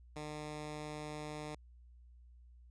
10% pulse tone, 151 Hz, D3, 48 cents sharp, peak -34 dBFS, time 0.16-1.55 s, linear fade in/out 2 ms, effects added 60 Hz sine -56 dBFS peak until 2.7 s + resampled to 22050 Hz

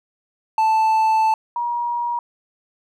triangle / sine tone pair in turn, 880 / 953.7 Hz, A5 / A#5, 0 / +39 cents, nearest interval minor second, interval 139 cents, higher second, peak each -12 / -20 dBFS, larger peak first, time 0.58-1.34 / 1.56-2.19 s, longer first, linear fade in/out 2 ms, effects none

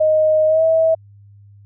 sine tone with pitch glide, 622.3 to 647.2 Hz, D#5 to E5, 0 to -32 cents, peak -11 dBFS, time 0-0.95 s, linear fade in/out 10 ms, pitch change +68 cents, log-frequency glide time 0.47-0.63 s, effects added 101 Hz sine -42 dBFS peak until 1.65 s

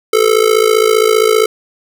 square tone with amplitude modulation, 437 Hz, A4, 12 cents flat, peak -5 dBFS, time 0.13-1.46 s, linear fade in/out 5 ms, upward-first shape sine, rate 55.2 Hz, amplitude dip 85%, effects none

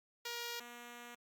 5% pulse tone pair in turn, 473.7 / 239.9 Hz, A#4 / A#3, +28 / +50 cents, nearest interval octave, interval 1178 cents, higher first, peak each -29 / -38 dBFS, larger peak first, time 0.25-0.6 / 0.6-1.15 s, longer second, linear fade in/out 5 ms, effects Opus 48 kbps

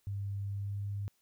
sine tone with pitch glide, 99.9 to 100.89 Hz, G2 to G#2, +33 to -50 cents, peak -34 dBFS, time 0.07-1.08 s, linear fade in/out 0 ms, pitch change +17 cents, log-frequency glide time 0.47-0.84 s, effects white hiss -74 dBFS RMS until 1.21 s

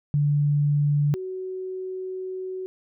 sine tone pair in turn, 145.8 / 373.6 Hz, D3 / F#4, -12 / +17 cents, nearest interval octave + major third, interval 1629 cents, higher second, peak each -18 / -29 dBFS, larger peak first, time 0.14-1.14 / 1.14-2.66 s, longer second, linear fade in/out 0 ms, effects none

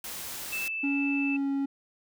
white noise, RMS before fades -38 dBFS, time 0.04-0.68 s, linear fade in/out 2 ms
sine tone, 2637 Hz, E7, in tune, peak -30 dBFS, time 0.52-1.37 s, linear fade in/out 10 ms
triangle tone with pitch glide, 280 to 276.1 Hz, C#4 to C#4, +18 to -7 cents, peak -24 dBFS, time 0.83-1.66 s, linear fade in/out 10 ms, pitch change -25 cents, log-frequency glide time 1.16-1.51 s
effects none

